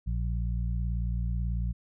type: harmonic tone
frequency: 58.27 Hz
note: A#1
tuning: in tune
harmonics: 1 / 2 / 3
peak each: -28 / -34 / -38 dBFS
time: 0.06-1.73 s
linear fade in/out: 20 ms
effects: none